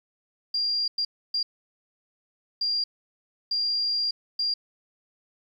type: tone bursts at uneven times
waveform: sine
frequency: 4781 Hz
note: D8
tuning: 30 cents sharp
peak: -23 dBFS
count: 6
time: 0.54-0.88 / 0.98-1.05 / 1.34-1.43 / 2.61-2.84 / 3.51-4.11 / 4.39-4.54 s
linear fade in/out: 5 ms
effects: 10-bit

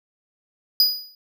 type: tone with exponential decay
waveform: square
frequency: 4934 Hz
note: D#8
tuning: 15 cents flat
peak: -11 dBFS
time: 0.8-1.15 s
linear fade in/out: 1 ms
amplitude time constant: 75 ms
effects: none

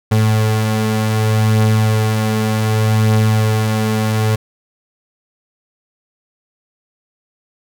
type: beating tone pair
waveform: 35% pulse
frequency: 108.4 / 109.06 Hz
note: A2 / A2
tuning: -25 / -15 cents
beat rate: 0.66 Hz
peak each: -19 / -11 dBFS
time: 0.11-4.36 s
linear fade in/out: 10 ms
effects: none

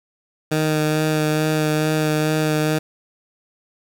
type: tone with vibrato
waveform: 15% pulse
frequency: 154.4 Hz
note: D#3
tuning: 13 cents flat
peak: -11 dBFS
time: 0.51-2.79 s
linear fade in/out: 10 ms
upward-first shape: sine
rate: 2.3 Hz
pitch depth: 14 cents each way
effects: 8-bit

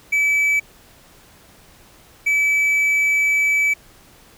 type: tone bursts at uneven times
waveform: triangle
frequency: 2300 Hz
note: D7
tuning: 37 cents flat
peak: -13 dBFS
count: 2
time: 0.12-0.6 / 2.26-3.74 s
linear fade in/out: 10 ms
effects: pink hiss -49 dBFS RMS until 4.37 s

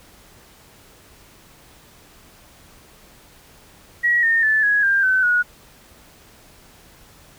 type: tone with pitch steps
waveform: sine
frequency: 1913 / 1827.7 / 1746.1 / 1668.3 / 1593.8 / 1522.7 / 1454.8 Hz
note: A#6 / A#6 / A6 / G#6 / G6 / F#6 / F#6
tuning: +44 / -35 / -14 / +7 / +28 / +49 / -30 cents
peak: -14 dBFS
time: 4.03-5.43 s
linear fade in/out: 20 ms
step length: 200 ms
effects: pink hiss -49 dBFS RMS until 7.38 s

